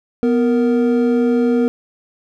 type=tone pair together; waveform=triangle; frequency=246.8 / 465.9 Hz; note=B3 / A#4; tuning=-1 / -1 cents; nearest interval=major seventh; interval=1100 cents; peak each=-12 / -15 dBFS; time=0.23-1.68 s; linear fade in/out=0 ms; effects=none